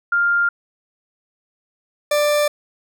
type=tone pair in turn; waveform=sine / 40% pulse; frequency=1400 / 590.7 Hz; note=F6 / D5; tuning=+4 / +10 cents; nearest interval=octave + minor third; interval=1494 cents; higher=first; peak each=-14 dBFS; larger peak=neither; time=0.12-0.49 / 2.11-2.48 s; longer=neither; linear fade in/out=5 ms; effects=none